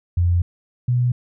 sine tone pair in turn, 87.31 / 123.23 Hz, F2 / B2, 0 / -3 cents, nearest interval tritone, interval 597 cents, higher second, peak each -14 / -15 dBFS, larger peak first, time 0.17-0.42 / 0.88-1.12 s, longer first, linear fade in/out 5 ms, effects none

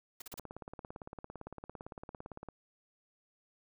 white noise bursts, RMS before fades -46 dBFS, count 4, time 0.2-0.394 s, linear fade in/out 5 ms, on 20 ms, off 38 ms
click train, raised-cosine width 1 ms, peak -30 dBFS, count 39, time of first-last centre 0.34-2.487 s, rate 17.7 Hz
effects none

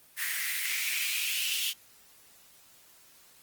white noise with high-pass filter sweep, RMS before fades -31 dBFS, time 0.16-1.74 s, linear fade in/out 50 ms, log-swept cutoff 1800 to 3000 Hz, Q 5.1, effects white hiss -58 dBFS RMS until 3.42 s + Opus 24 kbps

